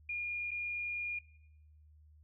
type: tone with dropouts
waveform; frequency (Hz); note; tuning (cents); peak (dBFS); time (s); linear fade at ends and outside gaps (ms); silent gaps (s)
sine; 2423; D#7; -47; -35; 0.09-1.19; 5; 0.509-0.514
effects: noise-tail reverb RT60 0.8 s tail -18 dB re dry + added 76 Hz sine -58 dBFS peak until 2.23 s

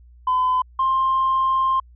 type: tone pair in turn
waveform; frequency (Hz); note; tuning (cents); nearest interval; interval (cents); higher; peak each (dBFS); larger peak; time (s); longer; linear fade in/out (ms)
sine; 1015 / 1055.7; B5 / C6; +47 / +15; minor second; 68; second; -15; neither; 0.27-0.62 / 0.79-1.8; second; 5
effects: tanh soft clip ceiling -13 dBFS + added 60 Hz sine -45 dBFS peak until 1.95 s

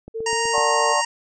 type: click train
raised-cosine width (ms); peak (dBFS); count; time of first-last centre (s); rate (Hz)
2; -24; 5; 0.08-0.58; 8
type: tone with pitch glide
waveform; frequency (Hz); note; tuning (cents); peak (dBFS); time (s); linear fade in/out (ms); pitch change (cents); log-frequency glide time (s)
sine; 448.6 to 457.2; A4 to A#4; +34 to -34; -25; 0.14-0.94; 20; +32; 0.34-0.41
type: harmonic tone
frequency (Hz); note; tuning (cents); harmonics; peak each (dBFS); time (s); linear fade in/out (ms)
932.3; A#5; 0; 1 / 2 / 3 / 5 / 6 / 7 / 8 / 9; -24 / -27 / -29 / -31 / -32 / -32 / -33 / -34; 0.26-1.05; 5
type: chord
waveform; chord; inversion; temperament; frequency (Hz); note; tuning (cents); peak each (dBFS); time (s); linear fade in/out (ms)
sine; D major seventh; none; equal with one note detuned; 587.3 / 740 / 880 / 1082.2; D5 / F#5 / A5 / C#6; 0 / 0 / 0 / -42; -24 / -27 / -24 / -23; 0.53-1.02; 20
effects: none

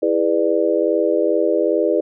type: chord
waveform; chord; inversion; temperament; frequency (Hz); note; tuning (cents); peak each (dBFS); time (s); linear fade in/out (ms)
sine; E dominant seventh; none; just; 329.6 / 412 / 494.4 / 593.3; E4 / G#4 / B4 / D5; 0 / -14 / +2 / +18; -20; 0.02-2.01; 10
effects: none

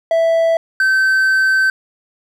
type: tone pair in turn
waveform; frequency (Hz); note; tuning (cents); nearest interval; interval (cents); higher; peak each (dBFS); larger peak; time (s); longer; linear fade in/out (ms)
triangle; 659.3 / 1543.4; E5 / G6; 0 / -27; octave + minor third; 1473; second; -9; neither; 0.11-0.57 / 0.8-1.7; second; 2
effects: none

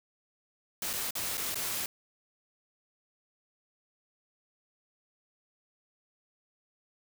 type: noise with dropouts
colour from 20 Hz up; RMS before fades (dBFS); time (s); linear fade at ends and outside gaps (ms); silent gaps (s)
white; -34; 0.82-1.86; 2; 0.931-0.935 / 1.108-1.153 / 1.372-1.377 / 1.545-1.555
effects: none

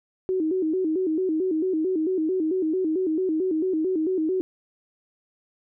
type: tone with vibrato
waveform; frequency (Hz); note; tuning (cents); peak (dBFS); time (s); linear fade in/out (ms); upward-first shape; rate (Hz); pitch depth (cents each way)
sine; 343.1; F4; -31; -21; 0.29-4.41; 0; square; 4.5; 150
effects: none

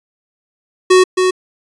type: tone with echo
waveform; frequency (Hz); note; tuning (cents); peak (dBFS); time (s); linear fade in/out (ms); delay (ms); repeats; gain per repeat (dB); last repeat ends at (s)
square; 370; F#4; 0; -6; 0.9-1.04; 10; 270; 1; -5; 1.31
effects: resampled to 22050 Hz

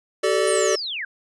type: chord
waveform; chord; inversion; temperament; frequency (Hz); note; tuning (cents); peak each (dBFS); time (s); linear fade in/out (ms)
square; G suspended second; none; equal with one note detuned; 381.9 / 440 / 587.3; G4 / A4 / D5; -45 / 0 / 0; -23; 0.23-0.76; 10
type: linear sweep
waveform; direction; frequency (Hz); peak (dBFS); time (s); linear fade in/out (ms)
sine; down; 9290 to 1480; -26; 0.47-1.05; 5
effects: resampled to 24000 Hz

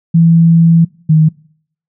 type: tone pair in turn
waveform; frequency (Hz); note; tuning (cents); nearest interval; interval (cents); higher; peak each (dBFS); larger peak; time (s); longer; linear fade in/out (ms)
sine; 166.1 / 156.78; E3 / D#3; +13 / +13; minor second; 100; first; -4; neither; 0.14-0.85 / 1.09-1.29; first; 10
effects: noise-tail reverb RT60 0.6 s tail -24 dB re dry

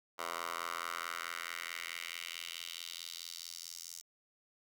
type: tone with high-pass filter sweep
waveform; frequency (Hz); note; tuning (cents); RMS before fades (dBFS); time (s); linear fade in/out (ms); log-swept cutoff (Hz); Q
10% pulse; 84.6; E2; +45; -43; 0.18-4.02; 20; 860 to 6200; 2.1
effects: none

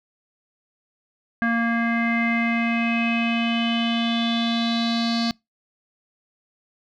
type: tone with low-pass filter sweep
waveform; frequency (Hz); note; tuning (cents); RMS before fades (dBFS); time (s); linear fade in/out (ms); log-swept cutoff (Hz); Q
square; 232; A#3; -8; -22; 1.42-5.31; 0; 1700 to 4500; 6.7
effects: noise-tail reverb RT60 0.2 s tail -25 dB re dry

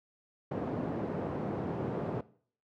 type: band-pass noise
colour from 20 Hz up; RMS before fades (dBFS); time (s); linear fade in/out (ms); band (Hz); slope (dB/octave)
pink; -35; 0.51-2.21; 5; 130 to 640; 12
effects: noise-tail reverb RT60 0.5 s tail -19 dB re dry + high-pass 80 Hz 12 dB/octave

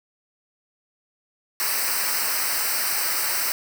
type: noise with comb filter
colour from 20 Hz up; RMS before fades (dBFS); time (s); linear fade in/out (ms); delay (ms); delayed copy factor
white; -24; 1.6-3.52; 0; 0.29; -0.85
effects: none

